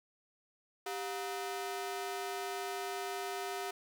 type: ring-modulated tone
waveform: sawtooth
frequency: 554.4 Hz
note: C#5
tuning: in tune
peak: -30 dBFS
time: 0.86-3.71 s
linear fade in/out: 5 ms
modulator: 161 Hz
effects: none